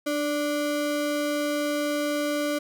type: ring-modulated tone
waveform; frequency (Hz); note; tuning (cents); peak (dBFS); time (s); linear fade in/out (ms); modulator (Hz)
square; 440; A4; 0; -22; 0.06-2.59; 10; 144
effects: none